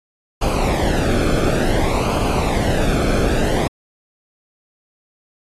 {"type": "noise with flanger", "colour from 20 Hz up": "brown", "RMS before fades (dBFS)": -18, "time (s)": [0.41, 3.68], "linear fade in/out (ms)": 10, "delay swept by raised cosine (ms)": [0.53, 1.06], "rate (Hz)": 0.56, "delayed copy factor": -0.65, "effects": ["AAC 32 kbps"]}